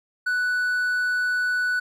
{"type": "tone", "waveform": "triangle", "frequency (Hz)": 1484, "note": "F#6", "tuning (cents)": 5, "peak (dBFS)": -19, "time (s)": [0.26, 1.8], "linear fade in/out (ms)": 10, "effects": []}